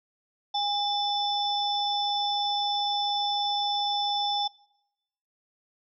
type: tone cluster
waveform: sine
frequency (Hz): 813 / 3506 / 5330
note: G#5 / A7 / E8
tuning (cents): -37 / -7 / +18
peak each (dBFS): -27 / -29 / -34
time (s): 0.54-4.48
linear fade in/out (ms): 10
effects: noise-tail reverb RT60 0.9 s tail -23 dB re dry